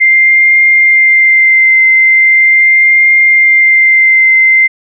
sine tone with vibrato, 2093 Hz, C7, in tune, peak -3 dBFS, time 0-4.68 s, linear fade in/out 20 ms, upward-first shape triangle, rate 0.4 Hz, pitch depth 16 cents each way, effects none

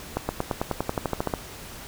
accelerating click train, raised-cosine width 1 ms, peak -10 dBFS, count 14, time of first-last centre 0.17-1.338 s, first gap 120 ms, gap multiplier 0.95, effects pink hiss -41 dBFS RMS until 1.87 s

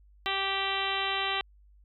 harmonic tone, 390 Hz, G4, 9 cents flat, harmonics 1 / 2 / 3 / 4 / 5 / 6 / 7 / 8 / 9 / 10, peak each -39 / -35 / -35 / -40 / -36 / -39 / -36 / -35 / -40 / -38 dBFS, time 0.26-1.41 s, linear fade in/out 0 ms, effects added 50 Hz sine -55 dBFS peak until 1.84 s

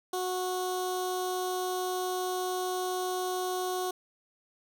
15% pulse tone with notch filter, 367.1 Hz, F#4, 14 cents flat, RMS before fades -32 dBFS, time 0.13-3.91 s, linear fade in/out 5 ms, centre 1900 Hz, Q 0.75, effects none

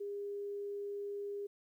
sine tone, 405.1 Hz, G#4, 43 cents flat, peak -38 dBFS, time 0-1.47 s, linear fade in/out 10 ms, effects 12-bit

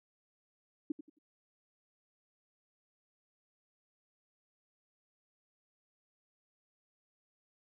sine tone with echo, 300 Hz, D4, 37 cents sharp, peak -30 dBFS, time 0.9-0.92 s, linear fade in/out 5 ms, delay 89 ms, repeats 3, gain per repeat -12 dB, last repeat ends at 1.187 s, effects none

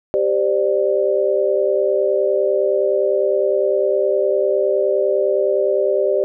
sine chord, G suspended fourth, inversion none, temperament equal with one note detuned, 392 / 523.3 / 593.1 Hz, G4 / C5 / D5, 0 / 0 / +17 cents, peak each -18 / -20 / -18 dBFS, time 0.14-6.24 s, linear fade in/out 0 ms, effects none

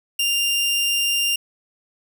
sawtooth tone, 2794 Hz, F7, in tune, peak -15 dBFS, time 0.19-1.36 s, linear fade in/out 5 ms, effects none

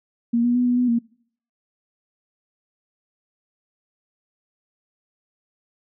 sine tone with pitch steps, 234.8 / 241.7 / 246.9 / 244.9 / 247.8 / 233.9 Hz, A#3 / B3 / B3 / B3 / B3 / A#3, +13 / -37 / 0 / -14 / +6 / +6 cents, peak -16 dBFS, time 0.33-0.99 s, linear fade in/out 10 ms, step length 110 ms, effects noise-tail reverb RT60 0.6 s tail -26 dB re dry

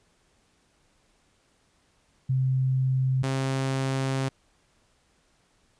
sine / sawtooth tone pair in turn, 130.81 / 133.71 Hz, C3 / C3, 0 / +38 cents, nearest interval unison, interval 38 cents, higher second, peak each -21 dBFS, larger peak neither, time 2.29-3.23 / 3.23-4.29 s, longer second, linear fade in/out 10 ms, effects pink hiss -66 dBFS RMS until 5.79 s + resampled to 22050 Hz

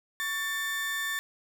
35% pulse tone pair together, 1119.4 / 1777 Hz, C#6 / A6, +17 / +17 cents, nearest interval minor sixth, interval 800 cents, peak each -38 / -28 dBFS, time 0.2-1.19 s, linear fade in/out 0 ms, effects none

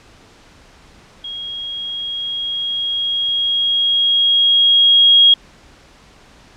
sine tone with level ramp, 3280 Hz, G#7, 22 cents flat, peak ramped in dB -25 to -5 dBFS, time 1.24-5.34 s, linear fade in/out 5 ms, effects pink hiss -46 dBFS RMS until 6.56 s + low-pass 6000 Hz 12 dB/octave

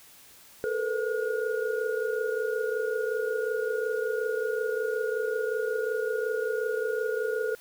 sine tone cluster, 436.3 / 461.7 / 499.2 / 1437 Hz, A4 / A#4 / B4 / F6, -15 / -17 / +19 / +49 cents, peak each -29 / -34 / -32 / -35 dBFS, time 0.64-7.55 s, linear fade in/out 0 ms, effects white hiss -53 dBFS RMS until 7.6 s

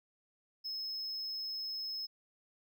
triangle tone, 5180 Hz, E8, 31 cents flat, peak -36 dBFS, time 0.64-2.07 s, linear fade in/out 20 ms, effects none

